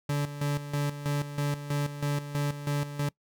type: tone with tremolo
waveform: 40% pulse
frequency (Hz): 144.6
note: D3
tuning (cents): -27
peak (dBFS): -25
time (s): 0.09-3.09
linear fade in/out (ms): 5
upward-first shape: square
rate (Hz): 3.1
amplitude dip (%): 70
effects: noise-tail reverb RT60 0.1 s tail -23 dB re dry